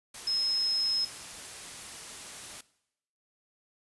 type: tone in noise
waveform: sine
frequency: 5160 Hz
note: E8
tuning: 38 cents flat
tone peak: -26 dBFS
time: 0.27-1.05 s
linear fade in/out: 5 ms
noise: white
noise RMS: -43 dBFS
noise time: 0.14-2.61 s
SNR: +14 dB
effects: noise-tail reverb RT60 0.8 s tail -19 dB re dry + resampled to 24000 Hz